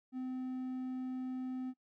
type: tone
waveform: triangle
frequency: 256.6 Hz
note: C4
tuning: 34 cents flat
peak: -35 dBFS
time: 0.12-1.74 s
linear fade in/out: 50 ms
effects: noise-tail reverb RT60 0.1 s tail -22 dB re dry